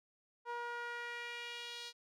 sawtooth tone with band-pass filter sweep, 476.6 Hz, A#4, 38 cents sharp, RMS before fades -44 dBFS, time 0.45-1.93 s, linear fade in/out 50 ms, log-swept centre 1000 to 4200 Hz, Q 2, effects none

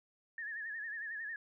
sine tone with vibrato, 1760 Hz, A6, in tune, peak -39 dBFS, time 0.38-1.36 s, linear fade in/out 2 ms, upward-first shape sine, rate 11 Hz, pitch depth 93 cents each way, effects none

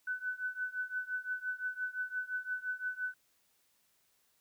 sine tone with tremolo, 1502 Hz, F#6, 26 cents sharp, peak -31 dBFS, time 0.07-3.14 s, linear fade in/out 5 ms, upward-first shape triangle, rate 5.8 Hz, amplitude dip 95%, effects white hiss -73 dBFS RMS until 4.4 s

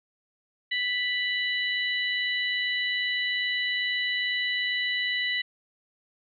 harmonic tone, 987.8 Hz, B5, in tune, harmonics 2 / 3 / 4, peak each -27 / -31 / -33 dBFS, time 0.71-5.42 s, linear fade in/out 10 ms, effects none

